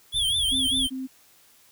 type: tone with vibrato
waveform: square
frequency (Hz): 3322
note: G#7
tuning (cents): 0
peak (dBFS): -22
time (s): 0.12-0.9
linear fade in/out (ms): 50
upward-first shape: triangle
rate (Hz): 5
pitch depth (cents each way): 140
type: low-pass noise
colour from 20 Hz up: pink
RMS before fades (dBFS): -39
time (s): 0.14-0.87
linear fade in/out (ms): 5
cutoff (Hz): 120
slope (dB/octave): 48
type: tone bursts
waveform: sine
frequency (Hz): 261.6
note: C4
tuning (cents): 0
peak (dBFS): -29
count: 3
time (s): 0.51-1.074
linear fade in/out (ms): 20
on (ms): 170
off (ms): 27
effects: white hiss -57 dBFS RMS until 1.71 s